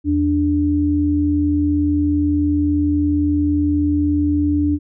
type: tone pair together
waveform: sine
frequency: 82.42 / 293.7 Hz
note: E2 / D4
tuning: 0 / 0 cents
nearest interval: octave + minor seventh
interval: 2200 cents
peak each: -20 / -15 dBFS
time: 0.04-4.79 s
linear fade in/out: 50 ms
effects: none